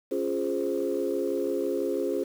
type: chord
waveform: sine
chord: Db major seventh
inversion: none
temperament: equal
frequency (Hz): 277.2 / 349.2 / 415.3 / 523.3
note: Db4 / F4 / Ab4 / C5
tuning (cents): 0 / 0 / 0 / 0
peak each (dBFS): -32 / -30 / -29 / -31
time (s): 0.11-2.24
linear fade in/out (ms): 10
effects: tanh soft clip ceiling -17 dBFS + 8-bit

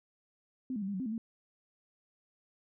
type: tone with pitch steps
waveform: sine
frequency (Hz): 257.7 / 210.1 / 192.1 / 202.5 / 186.5 / 261.1 / 216.6 / 227.1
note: C4 / G#3 / G3 / G#3 / F#3 / C4 / A3 / A#3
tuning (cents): -26 / +20 / -35 / -43 / +14 / -3 / -27 / -45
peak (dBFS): -33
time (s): 0.7-1.18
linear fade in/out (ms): 2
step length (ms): 60
effects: none

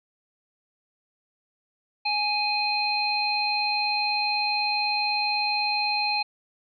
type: harmonic tone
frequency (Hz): 832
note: G#5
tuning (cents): +3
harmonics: 1 / 3 / 5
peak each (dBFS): -27 / -27 / -27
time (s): 2.05-6.23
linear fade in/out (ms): 10
effects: none

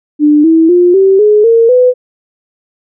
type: tone with pitch steps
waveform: sine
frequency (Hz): 297.7 / 324.6 / 354 / 386.1 / 421 / 459.1 / 500.7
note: D4 / E4 / F4 / G4 / G#4 / A#4 / B4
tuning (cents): +24 / -27 / +23 / -26 / +24 / -26 / +24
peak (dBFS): -3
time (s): 0.19-1.94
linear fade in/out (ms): 50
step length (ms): 250
effects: none

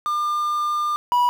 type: tone pair in turn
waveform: triangle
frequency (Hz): 1201 / 975.7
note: D6 / B5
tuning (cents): +38 / -21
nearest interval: major third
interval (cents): 359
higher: first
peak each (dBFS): -18 / -13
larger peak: second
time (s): 0.06-0.96 / 1.12-1.29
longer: first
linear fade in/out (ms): 0
effects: 7-bit

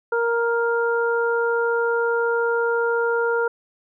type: harmonic tone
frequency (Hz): 467.2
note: A#4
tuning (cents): +4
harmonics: 1 / 2 / 3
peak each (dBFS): -20 / -27 / -24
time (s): 0.12-3.48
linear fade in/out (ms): 5
effects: none

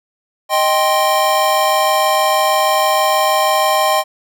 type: chord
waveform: square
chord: C minor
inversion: first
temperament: equal with one note detuned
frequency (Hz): 622.3 / 784 / 1052.6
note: Eb5 / G5 / C6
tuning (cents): 0 / 0 / +10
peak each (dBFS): -17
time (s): 0.49-4.04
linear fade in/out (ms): 50
effects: none

